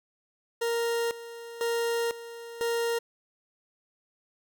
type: tone with tremolo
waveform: 40% pulse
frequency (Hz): 466.2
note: A#4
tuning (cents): 0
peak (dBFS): -25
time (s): 0.61-2.99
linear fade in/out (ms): 10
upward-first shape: square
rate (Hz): 1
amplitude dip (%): 80
effects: none